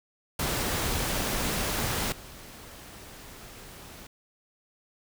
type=noise with level steps; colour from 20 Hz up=pink; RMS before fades=-29 / -46 dBFS; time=0.39-4.07 s; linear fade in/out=5 ms; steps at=2.12 s; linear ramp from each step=2 ms; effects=none